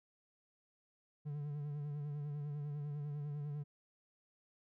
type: tone with vibrato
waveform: triangle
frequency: 146.3 Hz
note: D3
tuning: 6 cents flat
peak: -37 dBFS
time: 1.25-3.64 s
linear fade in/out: 20 ms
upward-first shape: sine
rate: 10 Hz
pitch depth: 42 cents each way
effects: none